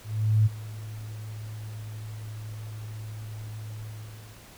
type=tone with ADSR envelope; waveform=sine; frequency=108 Hz; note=A2; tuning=32 cents flat; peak=-16 dBFS; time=0.03-4.46 s; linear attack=430 ms; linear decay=22 ms; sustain=-19 dB; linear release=620 ms; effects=pink hiss -50 dBFS RMS until 4.57 s